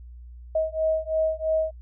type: beating tone pair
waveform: sine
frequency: 633 / 636 Hz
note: D#5 / D#5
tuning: +30 / +38 cents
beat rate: 3 Hz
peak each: -25 dBFS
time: 0.55-1.71 s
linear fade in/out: 5 ms
effects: noise-tail reverb RT60 0.1 s tail -26 dB re dry + added 60 Hz sine -40 dBFS peak until 1.81 s